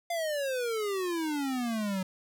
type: exponential sweep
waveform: square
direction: down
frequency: 698.5 to 183.9 Hz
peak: -30 dBFS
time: 0.1-2.03 s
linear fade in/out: 5 ms
effects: none